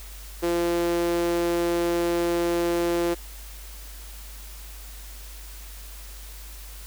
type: tone with high-pass filter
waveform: sawtooth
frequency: 171.7 Hz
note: F3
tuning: 29 cents flat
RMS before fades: -24 dBFS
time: 0.42-3.15 s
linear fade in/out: 20 ms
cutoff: 390 Hz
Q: 6
effects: added 50 Hz sine -39 dBFS peak until 6.86 s + white hiss -45 dBFS RMS until 6.86 s